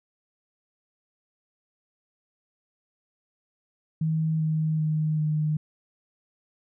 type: tone with pitch steps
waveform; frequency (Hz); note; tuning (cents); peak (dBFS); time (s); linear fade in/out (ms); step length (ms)
sine; 158.8 / 156.89 / 154.99 / 153.13; D#3 / D#3 / D#3 / D#3; +36 / +15 / -6 / -27; -22; 4.01-5.57; 5; 390
effects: none